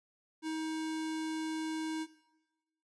square tone, 316.6 Hz, D#4, 30 cents sharp, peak -35 dBFS, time 0.42-2.07 s, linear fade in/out 50 ms, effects noise-tail reverb RT60 1.0 s tail -17 dB re dry + resampled to 22050 Hz

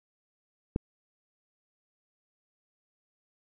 click, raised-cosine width 3 ms, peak -14 dBFS, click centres 0.761 s, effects none

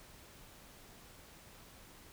silence, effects pink hiss -57 dBFS RMS until 2.12 s

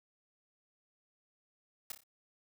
white noise with echo, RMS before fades -41 dBFS, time 1.9-1.92 s, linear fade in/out 2 ms, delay 29 ms, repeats 4, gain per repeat -7 dB, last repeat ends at 2.036 s, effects none

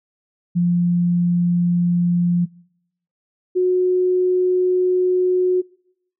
sine tone pair in turn, 174.61 / 365.4 Hz, F3 / F#4, 0 / -22 cents, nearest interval octave + minor second, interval 1278 cents, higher second, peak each -14 dBFS, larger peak neither, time 0.55-2.46 / 3.55-5.62 s, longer second, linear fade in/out 20 ms, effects noise-tail reverb RT60 0.8 s tail -25 dB re dry

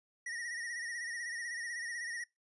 square tone with vibrato, 1884 Hz, A#6, 18 cents sharp, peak -39 dBFS, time 0.26-2.24 s, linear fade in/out 5 ms, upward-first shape sine, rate 16 Hz, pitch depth 64 cents each way, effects noise-tail reverb RT60 0.2 s tail -23 dB re dry + resampled to 24000 Hz

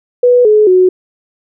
sine tone with pitch steps, 491.6 / 425.5 / 368.3 Hz, B4 / G#4 / F#4, -8 / +42 / -8 cents, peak -4 dBFS, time 0.23-0.89 s, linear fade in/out 5 ms, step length 220 ms, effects none

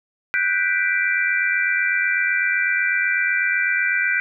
sine chord, G major seventh, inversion third, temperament equal, 1480 / 1568 / 1975.5 / 2349 Hz, F#6 / G6 / B6 / D7, 0 / 0 / 0 / 0 cents, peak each -23 dBFS, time 0.34-4.2 s, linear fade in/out 0 ms, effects none

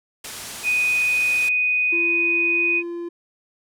white low-pass noise, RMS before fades -35 dBFS, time 0.24-1.49 s, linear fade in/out 5 ms, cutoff 11000 Hz, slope 24 dB/octave
sine tone, 2489 Hz, D#7, in tune, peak -17 dBFS, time 0.63-2.83 s, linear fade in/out 50 ms
triangle tone with pitch glide, 341.2 to 343.6 Hz, F4 to F4, -40 to -28 cents, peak -25 dBFS, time 1.92-3.09 s, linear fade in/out 10 ms, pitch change +12 cents, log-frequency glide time 2.51-2.61 s
effects none

